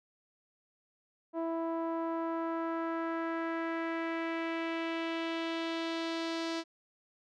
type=tone with low-pass filter sweep; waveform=sawtooth; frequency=329.6 Hz; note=E4; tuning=in tune; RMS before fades=-35 dBFS; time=1.33-6.64 s; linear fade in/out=50 ms; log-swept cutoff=820 to 4900 Hz; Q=1.9; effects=none